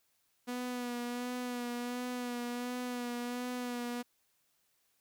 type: tone with vibrato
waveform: sawtooth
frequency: 244.7 Hz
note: B3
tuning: 16 cents flat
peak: -32 dBFS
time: 0.47-4.03 s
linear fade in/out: 20 ms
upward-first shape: sine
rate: 1.4 Hz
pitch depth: 27 cents each way
effects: white hiss -75 dBFS RMS until 5 s